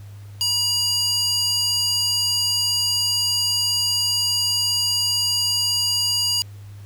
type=tone with high-pass filter; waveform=square; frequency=961 Hz; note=B5; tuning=48 cents flat; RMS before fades=-21 dBFS; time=0.41-6.42 s; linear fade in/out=0 ms; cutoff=4100 Hz; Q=6; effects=added 101 Hz sine -36 dBFS peak until 6.85 s + pink hiss -53 dBFS RMS until 6.85 s